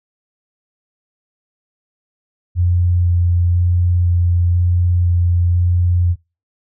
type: tone with vibrato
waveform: sine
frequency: 87.8 Hz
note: F2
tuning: 10 cents sharp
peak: -11 dBFS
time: 2.55-6.16 s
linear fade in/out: 50 ms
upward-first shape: square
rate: 1 Hz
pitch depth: 9 cents each way
effects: noise-tail reverb RT60 0.3 s tail -24 dB re dry